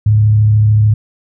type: tone with frequency modulation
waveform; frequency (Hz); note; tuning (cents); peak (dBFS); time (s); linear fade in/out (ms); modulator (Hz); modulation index
sine; 106.7; G#2; +47; -6; 0.06-0.94; 5; 33.5; 0.22
effects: none